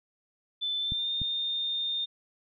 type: tone with pitch glide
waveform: sine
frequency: 3520 to 3636 Hz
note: A7 to A#7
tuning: 0 to -44 cents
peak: -28 dBFS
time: 0.61-2.06 s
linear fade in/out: 20 ms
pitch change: +56 cents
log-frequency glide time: 0.79-1.11 s
type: clicks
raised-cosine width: 5 ms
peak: -23 dBFS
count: 2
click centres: 0.921 / 1.217 s
effects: none